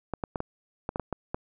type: clicks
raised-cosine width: 1 ms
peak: -16 dBFS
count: 9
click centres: 0.137 / 0.238 / 0.358 / 0.404 / 0.891 / 0.959 / 0.997 / 1.127 / 1.345 s
effects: none